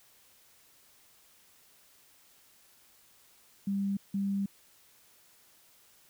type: tone bursts at uneven times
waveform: sine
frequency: 198 Hz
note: G3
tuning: 18 cents sharp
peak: -28 dBFS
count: 2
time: 3.67-3.97 / 4.14-4.46 s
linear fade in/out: 5 ms
effects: white hiss -62 dBFS RMS until 6.09 s